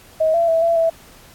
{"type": "tone with pitch steps", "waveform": "sine", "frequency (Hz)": [634, 675, 655, 672, 658], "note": ["D#5", "E5", "E5", "E5", "E5"], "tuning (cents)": [32, 41, -11, 33, -3], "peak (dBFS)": -13, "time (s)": [0.2, 0.9], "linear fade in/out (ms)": 10, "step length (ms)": 140, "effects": ["pink hiss -46 dBFS RMS until 1.34 s", "AAC 64 kbps"]}